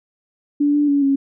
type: tone with pitch steps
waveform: sine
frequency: 289.7 / 292.8 / 283.8 / 275.2 Hz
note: D4 / D4 / C#4 / C#4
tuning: -24 / -5 / +41 / -12 cents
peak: -13 dBFS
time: 0.6-1.16 s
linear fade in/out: 10 ms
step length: 140 ms
effects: none